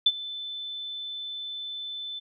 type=tone with ADSR envelope; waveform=sine; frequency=3520 Hz; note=A7; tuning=in tune; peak=-14 dBFS; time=0.06-2.2 s; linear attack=6 ms; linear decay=44 ms; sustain=-19 dB; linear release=19 ms; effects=none